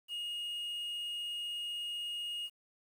triangle tone with quantisation, 2864 Hz, F7, 43 cents sharp, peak -35 dBFS, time 0.08-2.5 s, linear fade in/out 50 ms, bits 10, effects none

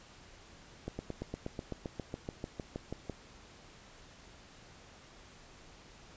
slowing click train, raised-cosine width 2 ms, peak -24 dBFS, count 17, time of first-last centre 0.88-3.097 s, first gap 110 ms, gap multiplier 1.03, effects pink hiss -56 dBFS RMS until 6.16 s + resampled to 16000 Hz

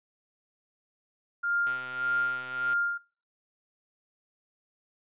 sine tone with tremolo, 1402 Hz, F6, 6 cents sharp, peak -24 dBFS, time 1.43-2.98 s, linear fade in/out 10 ms, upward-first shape sine, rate 1.7 Hz, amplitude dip 80%
click train, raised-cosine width 0.3 ms, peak -27 dBFS, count 137, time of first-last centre 1.67-2.732 s, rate 128 Hz
effects noise-tail reverb RT60 0.4 s tail -23 dB re dry + resampled to 8000 Hz

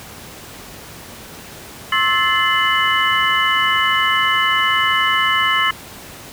sine tone cluster, 1073 / 1310 / 1743 / 2074 / 2975 Hz, C6 / E6 / A6 / C7 / F#7, +43 / -11 / -17 / -16 / +9 cents, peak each -20 dBFS, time 1.92-5.71 s, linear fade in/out 5 ms, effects pink hiss -36 dBFS RMS until 6.32 s + high-pass 60 Hz 12 dB/octave

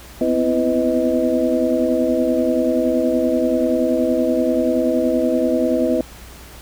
sine tone cluster, 245.2 / 255.7 / 332.5 / 502 / 630 Hz, B3 / C4 / E4 / B4 / D#5, -12 / -40 / +15 / +28 / +21 cents, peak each -26 / -20 / -21 / -21 / -21 dBFS, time 0.21-6.01 s, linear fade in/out 2 ms, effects added 60 Hz sine -41 dBFS peak until 6.61 s + pink hiss -41 dBFS RMS until 6.61 s

